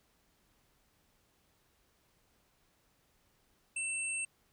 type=tone pair together; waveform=sine; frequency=2666 / 8523 Hz; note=E7 / C9; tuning=+19 / +31 cents; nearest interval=octave + minor sixth; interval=2012 cents; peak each=-36 / -37 dBFS; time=3.76-4.25 s; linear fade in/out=5 ms; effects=pink hiss -72 dBFS RMS until 4.52 s